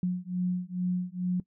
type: beating tone pair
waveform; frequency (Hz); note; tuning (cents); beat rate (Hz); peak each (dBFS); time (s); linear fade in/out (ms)
sine; 179.4 / 181.7; F3 / F#3; +47 / -31; 2.3; -30; 0.03-1.4; 2
effects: noise-tail reverb RT60 0.1 s tail -19 dB re dry